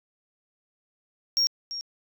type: tone with echo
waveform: sine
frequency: 5570 Hz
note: F8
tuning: 5 cents flat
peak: -17 dBFS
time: 1.37-1.47 s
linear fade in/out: 0 ms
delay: 340 ms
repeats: 1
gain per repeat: -14 dB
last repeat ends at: 1.81 s
effects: tanh soft clip ceiling -19 dBFS